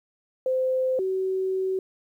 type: tone pair in turn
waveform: sine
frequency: 517 / 378.2 Hz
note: C5 / F#4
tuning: -21 / +38 cents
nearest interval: perfect fourth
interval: 541 cents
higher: first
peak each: -21 / -23 dBFS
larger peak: first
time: 0.46-0.99 / 0.99-1.79 s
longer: second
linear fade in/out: 2 ms
effects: 10-bit

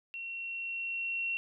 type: tone with level ramp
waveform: sine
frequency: 2728 Hz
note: F7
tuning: 41 cents flat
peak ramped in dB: -38 to -30 dBFS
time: 0.14-1.37 s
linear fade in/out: 0 ms
effects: none

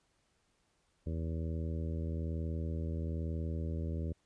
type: harmonic tone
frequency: 81.1 Hz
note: E2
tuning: 28 cents flat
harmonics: 1 / 2 / 3 / 4 / 5 / 6 / 7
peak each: -35 / -41 / -45 / -47 / -49 / -51 / -52 dBFS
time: 1.06-4.13 s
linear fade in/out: 10 ms
effects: pink hiss -75 dBFS RMS until 4.25 s + resampled to 22050 Hz

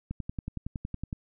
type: click train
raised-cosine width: 5 ms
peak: -21 dBFS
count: 12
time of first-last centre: 0.11-1.129 s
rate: 10.8 Hz
effects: none

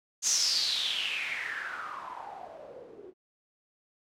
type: noise with low-pass filter sweep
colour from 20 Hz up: blue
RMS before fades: -33 dBFS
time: 0.22-3.14 s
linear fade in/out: 50 ms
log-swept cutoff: 6600 to 350 Hz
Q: 7.3
effects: none

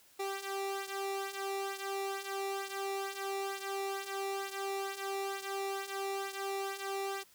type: tone with flanger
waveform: sawtooth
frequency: 392 Hz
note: G4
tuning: in tune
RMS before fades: -38 dBFS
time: 0.19-7.24 s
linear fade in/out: 10 ms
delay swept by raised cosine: 1.9 to 3.2 ms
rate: 1.1 Hz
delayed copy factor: -0.7
effects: white hiss -63 dBFS RMS until 7.34 s

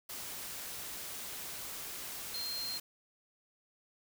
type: tone in noise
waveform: sine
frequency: 4186 Hz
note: C8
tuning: in tune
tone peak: -37 dBFS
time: 2.34-2.78 s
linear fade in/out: 5 ms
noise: white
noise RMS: -43 dBFS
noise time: 0.09-2.8 s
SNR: +3 dB
effects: none

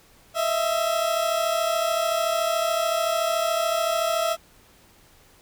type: tone pair together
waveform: 30% pulse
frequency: 637 / 670.7 Hz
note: D#5 / E5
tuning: +41 / +30 cents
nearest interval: minor second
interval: 89 cents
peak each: -23 / -21 dBFS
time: 0.34-4.37 s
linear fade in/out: 50 ms
effects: pink hiss -55 dBFS RMS until 5.41 s

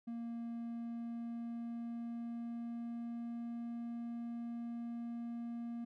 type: tone with pitch glide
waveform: triangle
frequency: 233.1 to 234.9 Hz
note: A#3 to A#3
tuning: 0 to +13 cents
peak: -38 dBFS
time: 0.07-5.85 s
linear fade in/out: 10 ms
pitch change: +13 cents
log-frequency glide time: 0.5-3.68 s
effects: none

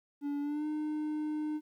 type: tone with pitch glide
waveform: triangle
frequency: 287.2 to 304.3 Hz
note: D4 to D#4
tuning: -39 to -38 cents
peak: -30 dBFS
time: 0.21-1.61 s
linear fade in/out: 50 ms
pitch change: +101 cents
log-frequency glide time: 0.41-0.66 s
effects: 12-bit

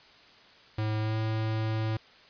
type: tone with pitch glide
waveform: square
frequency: 108.2 to 110.03 Hz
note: A2 to A2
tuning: -29 to 0 cents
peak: -28 dBFS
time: 0.78-1.97 s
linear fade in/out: 5 ms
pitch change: +29 cents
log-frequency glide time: 0.99-1.17 s
effects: white hiss -55 dBFS RMS until 2.29 s + resampled to 11025 Hz

